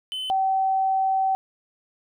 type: tone pair in turn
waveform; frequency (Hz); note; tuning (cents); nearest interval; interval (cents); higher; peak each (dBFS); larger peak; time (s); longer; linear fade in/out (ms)
triangle / sine; 3042 / 767.3; F#7 / G5; +47 / -37; 2 octaves; 2384; first; -26 / -19; second; 0.12-0.3 / 0.3-1.35; second; 0
effects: none